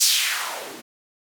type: noise with band-pass filter sweep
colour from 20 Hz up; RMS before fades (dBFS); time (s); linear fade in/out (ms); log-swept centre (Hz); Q
blue; -23; 0-0.82; 20; 6000 to 230; 1.8
effects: none